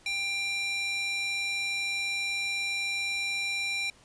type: tone with high-pass filter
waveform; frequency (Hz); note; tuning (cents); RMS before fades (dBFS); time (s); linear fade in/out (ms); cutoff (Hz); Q
square; 791; G5; +15; -31; 0.06-3.9; 2; 2800; 6.3
effects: pink hiss -58 dBFS RMS until 4.04 s + resampled to 22050 Hz